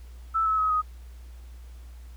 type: tone with pitch steps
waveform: sine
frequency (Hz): 1318.5 / 1295.8 / 1273.6 / 1251.7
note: E6 / E6 / D#6 / D#6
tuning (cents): 0 / -30 / +40 / +10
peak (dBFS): -21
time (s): 0.34-0.82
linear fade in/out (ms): 20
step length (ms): 120
effects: added 60 Hz sine -41 dBFS peak until 2.16 s + pink hiss -59 dBFS RMS until 2.16 s